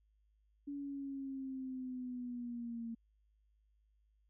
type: linear sweep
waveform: sine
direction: down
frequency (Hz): 285.7 to 228.2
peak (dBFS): -40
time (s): 0.67-2.95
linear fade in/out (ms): 10
effects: added 52 Hz sine -70 dBFS peak until 4.29 s